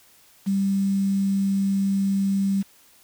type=tone with quantisation; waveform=sine; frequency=196 Hz; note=G3; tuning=in tune; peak=-19 dBFS; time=0.46-2.63 s; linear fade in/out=20 ms; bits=7; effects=white hiss -55 dBFS RMS until 3.03 s